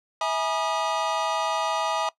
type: tone cluster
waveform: square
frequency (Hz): 650 / 837 / 963 / 1224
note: E5 / G#5 / B5 / D#6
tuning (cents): -24 / +13 / -44 / -29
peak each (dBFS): -30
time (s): 0.21-2.09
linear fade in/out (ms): 2
effects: noise-tail reverb RT60 0.1 s tail -20 dB re dry + low-pass 6000 Hz 12 dB/octave